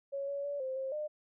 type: tone with pitch steps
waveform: sine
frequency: 555 / 563 / 572 / 523 / 532 / 604 Hz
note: C#5 / C#5 / D5 / C5 / C5 / D5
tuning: +2 / +27 / -46 / -1 / +29 / +48 cents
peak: -34 dBFS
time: 0.12-1.08 s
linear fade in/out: 20 ms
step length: 160 ms
effects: none